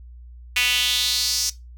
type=tone with high-pass filter sweep; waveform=sawtooth; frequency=246.9 Hz; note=B3; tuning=in tune; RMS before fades=-21 dBFS; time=0.56-1.5 s; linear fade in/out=5 ms; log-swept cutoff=2500 to 5600 Hz; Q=3.8; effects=noise-tail reverb RT60 0.2 s tail -17 dB re dry + added 60 Hz sine -39 dBFS peak until 1.77 s